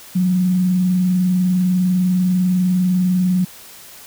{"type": "tone with vibrato", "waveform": "sine", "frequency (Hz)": 182, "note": "F#3", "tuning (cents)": -28, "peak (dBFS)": -13, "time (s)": [0.15, 3.45], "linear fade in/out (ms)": 10, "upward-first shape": "square", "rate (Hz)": 20, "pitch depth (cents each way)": 47, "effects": ["white hiss -40 dBFS RMS until 4.06 s"]}